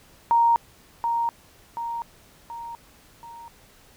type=tone with echo; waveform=sine; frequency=932.3 Hz; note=A#5; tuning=in tune; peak=-15 dBFS; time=0.31-0.56 s; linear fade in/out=0 ms; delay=730 ms; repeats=4; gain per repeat=-6 dB; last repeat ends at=3.48 s; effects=pink hiss -54 dBFS RMS until 3.96 s